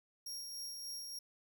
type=tone with tremolo; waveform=sawtooth; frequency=5588 Hz; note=F8; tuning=in tune; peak=-39 dBFS; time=0.26-1.19 s; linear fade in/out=5 ms; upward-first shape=sine; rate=3.4 Hz; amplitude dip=30%; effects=none